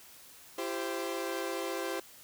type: chord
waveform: sawtooth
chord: C major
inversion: first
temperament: equal with one note detuned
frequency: 337.5 / 392 / 523.3 Hz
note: E4 / G4 / C5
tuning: +41 / 0 / 0 cents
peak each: -34 dBFS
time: 0.58-2 s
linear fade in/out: 5 ms
effects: white hiss -54 dBFS RMS until 2.23 s